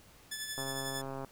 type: tone with tremolo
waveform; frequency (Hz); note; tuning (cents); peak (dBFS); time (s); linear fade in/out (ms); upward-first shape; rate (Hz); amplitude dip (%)
10% pulse; 1735; A6; -25; -27; 0.31-1.02; 10; sine; 11; 45
type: click train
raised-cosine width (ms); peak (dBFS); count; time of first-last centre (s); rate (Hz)
1; -27; 91; 0.58-1.247; 135
effects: pink hiss -59 dBFS RMS until 1.31 s